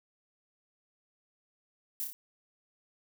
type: noise with echo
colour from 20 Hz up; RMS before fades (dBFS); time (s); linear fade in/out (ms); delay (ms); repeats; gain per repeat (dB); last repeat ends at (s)
violet; -35; 2-2.04; 0; 30; 3; -4; 2.13
effects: none